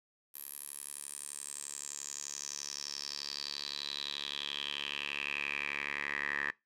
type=tone with band-pass filter sweep; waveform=10% pulse; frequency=71.6 Hz; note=D2; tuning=43 cents flat; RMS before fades=-40 dBFS; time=0.34-6.51 s; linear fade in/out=5 ms; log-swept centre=12000 to 1800 Hz; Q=6.5; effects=noise-tail reverb RT60 0.2 s tail -21 dB re dry